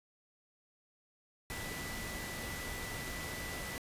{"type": "tone in noise", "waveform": "sine", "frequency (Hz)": 1978, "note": "B6", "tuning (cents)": 2, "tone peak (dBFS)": -45, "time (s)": [1.5, 3.78], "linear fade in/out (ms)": 0, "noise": "pink", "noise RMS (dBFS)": -42, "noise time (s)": [1.5, 3.78], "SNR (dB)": -6, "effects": ["resampled to 32000 Hz"]}